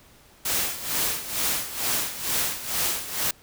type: noise with tremolo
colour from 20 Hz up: white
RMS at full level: -24 dBFS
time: 0.45-3.31 s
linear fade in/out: 5 ms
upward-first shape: sine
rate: 2.2 Hz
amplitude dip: 75%
effects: pink hiss -54 dBFS RMS until 3.42 s